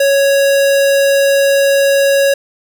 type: tone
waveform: square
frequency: 554.4 Hz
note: C#5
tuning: in tune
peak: -9 dBFS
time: 0-2.34 s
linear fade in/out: 5 ms
effects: none